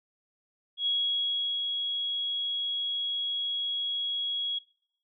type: tone with ADSR envelope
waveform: sine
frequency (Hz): 3322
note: G#7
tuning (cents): 0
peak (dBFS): -24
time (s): 0.77-4.59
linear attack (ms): 93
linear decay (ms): 750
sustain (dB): -4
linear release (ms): 9
effects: noise-tail reverb RT60 0.7 s tail -22 dB re dry